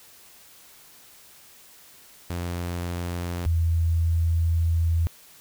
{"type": "tone pair in turn", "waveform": ["sawtooth", "sine"], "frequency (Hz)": [87.31, 83.01], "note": ["F2", "E2"], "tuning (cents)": [0, 13], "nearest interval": "minor second", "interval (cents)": 87, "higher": "first", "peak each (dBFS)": [-24, -19], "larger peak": "second", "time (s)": [[2.3, 3.46], [3.46, 5.07]], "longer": "second", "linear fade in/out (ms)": 0, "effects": ["white hiss -51 dBFS RMS until 5.4 s"]}